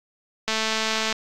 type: click train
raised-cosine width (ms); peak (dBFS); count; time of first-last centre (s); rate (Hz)
0.2; -7; 143; 0.48-1.125; 220
effects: AAC 64 kbps